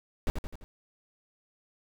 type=noise with echo; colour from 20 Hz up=brown; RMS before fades=-26 dBFS; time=0.27-0.3 s; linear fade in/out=0 ms; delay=85 ms; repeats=4; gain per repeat=-5 dB; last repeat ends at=0.64 s; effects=none